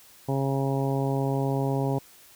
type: harmonic tone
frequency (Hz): 136.3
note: C#3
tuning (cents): -29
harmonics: 1 / 2 / 3 / 4 / 5 / 6 / 7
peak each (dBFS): -26 / -30 / -31 / -34 / -36 / -36 / -38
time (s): 0.28-1.99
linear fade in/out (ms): 10
effects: white hiss -53 dBFS RMS until 2.35 s